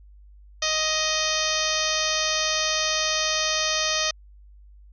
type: harmonic tone with a mistuned harmonic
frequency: 625 Hz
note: D#5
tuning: 8 cents sharp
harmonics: 1 / 2 / 3 / 4 / 5 / 6 / 7 / 8 / 9 / 10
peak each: -31 / -31 / -31 / -31 / -31 / -31 / -31 / -31 / -31 / -31 dBFS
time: 0.62-4.11 s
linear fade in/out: 5 ms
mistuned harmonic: 6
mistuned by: -45 cents
effects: added 50 Hz sine -46 dBFS peak until 4.92 s